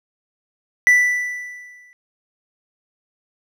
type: tone with exponential decay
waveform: triangle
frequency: 1975.5 Hz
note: B6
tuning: in tune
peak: -6 dBFS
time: 0.87-1.93 s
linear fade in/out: 0 ms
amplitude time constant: 230 ms
effects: none